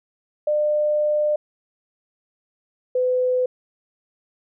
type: tone pair in turn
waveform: sine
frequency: 600 / 504.5 Hz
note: D5 / B4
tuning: +37 / +37 cents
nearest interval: minor third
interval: 300 cents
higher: first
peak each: -17 dBFS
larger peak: neither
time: 0.47-1.36 / 2.95-3.46 s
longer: first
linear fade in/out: 5 ms
effects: none